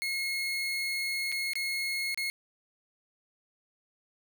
30% pulse tone with dropouts, 2163 Hz, C#7, 43 cents flat, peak -27 dBFS, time 0.02-2.3 s, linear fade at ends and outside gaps 0 ms, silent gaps 1.318-1.323 / 1.534-1.555 / 2.145-2.175 s, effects none

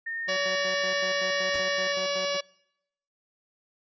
sine tone with vibrato, 1824 Hz, A#6, 38 cents flat, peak -30 dBFS, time 0.06-1.93 s, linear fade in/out 10 ms, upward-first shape sine, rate 0.9 Hz, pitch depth 11 cents each way
15% pulse tone with tremolo, 185 Hz, F#3, in tune, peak -32 dBFS, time 0.27-2.38 s, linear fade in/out 20 ms, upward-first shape square, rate 5.3 Hz, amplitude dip 75%
harmonic tone, 569 Hz, C#5, 45 cents sharp, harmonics 1 / 2 / 3 / 4 / 5 / 6 / 7 / 8 / 9 / 10, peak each -29 / -36 / -37 / -37 / -36 / -40 / -38 / -42 / -38 / -41 dBFS, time 0.28-2.41 s, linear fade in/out 10 ms
pink noise with exponential decay, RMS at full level -37 dBFS, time 1.54-1.72 s, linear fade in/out 0 ms, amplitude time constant 38 ms
effects noise-tail reverb RT60 0.8 s tail -24 dB re dry + resampled to 16000 Hz

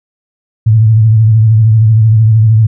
sine tone with vibrato, 110.4 Hz, A2, 6 cents sharp, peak -3 dBFS, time 0.66-2.67 s, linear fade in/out 10 ms, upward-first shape triangle, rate 13 Hz, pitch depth 74 cents each way, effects none

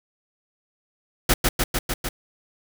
pink noise with echo, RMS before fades -17 dBFS, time 1.29-1.34 s, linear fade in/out 5 ms, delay 150 ms, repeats 5, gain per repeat -2 dB, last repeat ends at 2.09 s, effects none

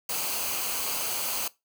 white noise with comb filter, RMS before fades -30 dBFS, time 0.09-1.48 s, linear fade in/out 5 ms, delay 0.55 ms, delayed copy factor -0.55, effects noise-tail reverb RT60 0.2 s tail -19 dB re dry

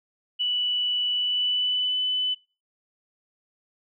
sine tone with pitch glide, 2960 to 3000 Hz, F#7 to F#7, 0 to +23 cents, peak -22 dBFS, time 0.39-2.35 s, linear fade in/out 20 ms, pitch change +23 cents, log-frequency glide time 1.12-1.97 s, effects noise-tail reverb RT60 0.3 s tail -21 dB re dry

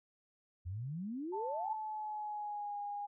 sine exponential sweep, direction up, 82.7 to 943 Hz, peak -38 dBFS, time 0.65-1.75 s, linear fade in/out 20 ms
sine tone with pitch glide, 882 to 818.2 Hz, A5 to G#5, +4 to -26 cents, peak -38 dBFS, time 1.32-3.07 s, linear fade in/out 20 ms, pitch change -130 cents, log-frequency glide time 1.49-2.78 s
effects none

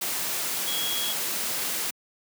sine tone in noise, 3322 Hz, G#7, in tune, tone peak -29 dBFS, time 0.67-1.13 s, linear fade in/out 10 ms, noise white, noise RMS -29 dBFS, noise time 0.01-1.91 s, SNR -3 dB, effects high-pass 150 Hz 12 dB/octave

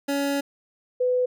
25% pulse / sine tone pair in turn, 280.9 / 500.5 Hz, C#4 / B4, +23 / +23 cents, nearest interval minor seventh, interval 1000 cents, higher second, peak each -19 dBFS, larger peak neither, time 0.08-0.41 / 1-1.26 s, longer first, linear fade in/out 10 ms, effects none

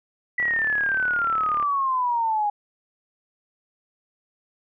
sine exponential sweep, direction down, 1975.5 to 817 Hz, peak -20 dBFS, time 0.38-2.5 s, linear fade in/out 5 ms
click train, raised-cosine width 0.5 ms, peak -20 dBFS, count 46, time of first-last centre 0.4-1.626 s, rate 36.7 Hz
effects none

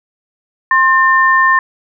sine tone pair together, 1058.3 / 1800 Hz, C6 / A6, +19 / +39 cents, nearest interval major sixth, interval 920 cents, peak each -10 dBFS, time 0.71-1.59 s, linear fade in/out 2 ms, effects none

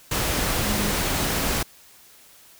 sine tone in noise, 206.6 Hz, G#3, 9 cents flat, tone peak -28 dBFS, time 0.61-0.91 s, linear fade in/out 5 ms, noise pink, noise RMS -24 dBFS, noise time 0.11-1.63 s, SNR -7 dB, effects white hiss -51 dBFS RMS until 2.59 s

